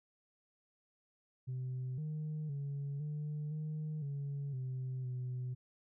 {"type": "tone with pitch steps", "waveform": "sine", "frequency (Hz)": [128.3, 153.5, 141, 149.7, 153.9, 141, 129.3, 126.2], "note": ["C3", "D#3", "C#3", "D3", "D#3", "C#3", "C3", "B2"], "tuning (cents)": [-34, -23, 30, 33, -19, 30, -20, 38], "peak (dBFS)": -35, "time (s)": [1.47, 5.55], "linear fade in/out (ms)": 20, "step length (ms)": 510, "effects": ["tanh soft clip ceiling -35 dBFS"]}